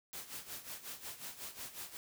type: noise with tremolo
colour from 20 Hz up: white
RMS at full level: -44 dBFS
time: 0.13-1.97 s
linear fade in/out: 0 ms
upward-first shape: sine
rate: 5.5 Hz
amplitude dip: 75%
effects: none